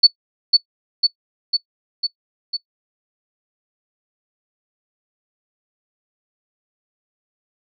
sine tone with echo, 4459 Hz, C#8, 9 cents sharp, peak -4 dBFS, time 0.03-0.07 s, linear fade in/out 10 ms, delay 500 ms, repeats 5, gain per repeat -3 dB, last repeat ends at 2.57 s, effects noise-tail reverb RT60 0.1 s tail -21 dB re dry

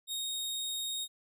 sawtooth tone, 3729 Hz, A#7, in tune, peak -31 dBFS, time 0.07-1.08 s, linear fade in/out 50 ms, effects none

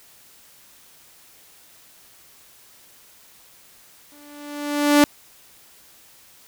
sawtooth tone with exponential growth, 291.8 Hz, D4, 11 cents flat, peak -6 dBFS, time 4.12-5.04 s, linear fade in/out 0 ms, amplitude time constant 200 ms, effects white hiss -51 dBFS RMS until 6.47 s

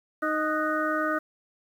harmonic tone with a mistuned harmonic, 310 Hz, D#4, 6 cents flat, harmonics 1 / 2 / 4 / 5 / 6, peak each -30 / -30 / -29 / -30 / -38 dBFS, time 0.22-1.19 s, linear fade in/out 10 ms, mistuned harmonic 5, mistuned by -70 cents, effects 9-bit

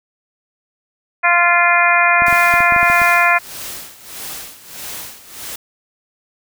harmonic tone, 347.3 Hz, F4, 10 cents flat, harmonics 2 / 3 / 4 / 5 / 6 / 7, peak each -17 / -17 / -17 / -17 / -17 / -17 dBFS, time 1.23-3.39 s, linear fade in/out 20 ms
clicks, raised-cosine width 3 ms, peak -15 dBFS, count 10, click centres 2.221 / 2.283 / 2.327 / 2.539 / 2.605 / 2.723 / 2.763 / 2.83 / 2.9 / 3.017 s
white noise with tremolo, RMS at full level -28 dBFS, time 2.26-5.56 s, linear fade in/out 5 ms, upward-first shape sine, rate 1.6 Hz, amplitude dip 80%
effects none

